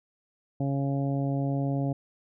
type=harmonic tone; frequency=138.59 Hz; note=C#3; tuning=in tune; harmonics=1 / 2 / 3 / 4 / 5 / 6; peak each=-27 / -30 / -41 / -37 / -38 / -47 dBFS; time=0.6-1.93 s; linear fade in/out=5 ms; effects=none